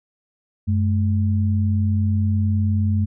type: tone pair together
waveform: sine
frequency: 95.24 / 214.3 Hz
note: G2 / A3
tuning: -49 / -45 cents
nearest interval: octave + major second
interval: 1404 cents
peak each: -17 / -23 dBFS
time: 0.67-3.06 s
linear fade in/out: 20 ms
effects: none